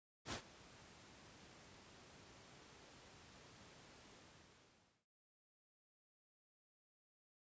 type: noise with ADSR envelope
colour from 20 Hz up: pink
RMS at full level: -42 dBFS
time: 0.25-5.06 s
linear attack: 71 ms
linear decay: 91 ms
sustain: -19 dB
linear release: 960 ms
effects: high-pass 80 Hz 12 dB/octave + resampled to 16000 Hz